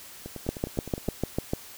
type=two click trains; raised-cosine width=2 ms; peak=-12 / -23 dBFS; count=8 / 9; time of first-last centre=0.49-1.535 / 0.26-1.082 s; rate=6.7 / 9.73 Hz; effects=white hiss -46 dBFS RMS until 1.77 s